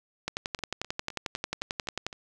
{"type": "two click trains", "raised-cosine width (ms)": 0.2, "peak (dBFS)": [-24, -13], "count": [7, 21], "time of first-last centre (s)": [[0.59, 2.128], [0.28, 2.066]], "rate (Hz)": [3.9, 11.2], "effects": []}